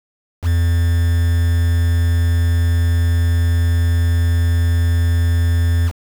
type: tone with quantisation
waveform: triangle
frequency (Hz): 85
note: F2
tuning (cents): -46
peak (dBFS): -10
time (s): 0.42-5.92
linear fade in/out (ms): 50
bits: 5
effects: none